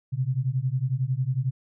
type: beating tone pair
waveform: sine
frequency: 124.5 / 135.5 Hz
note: B2 / C#3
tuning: +14 / -39 cents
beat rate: 11 Hz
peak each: -26 dBFS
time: 0.12-1.51 s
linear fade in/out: 20 ms
effects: none